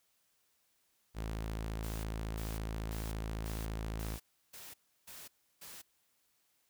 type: tone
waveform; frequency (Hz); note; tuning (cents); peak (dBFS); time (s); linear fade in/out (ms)
sawtooth; 54.5; A1; -16; -33; 1.14-4.19; 50
type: noise bursts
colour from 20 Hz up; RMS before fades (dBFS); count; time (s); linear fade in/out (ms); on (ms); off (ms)
white; -50; 8; 1.83-5.82; 10; 210; 330
effects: white hiss -75 dBFS RMS until 6.69 s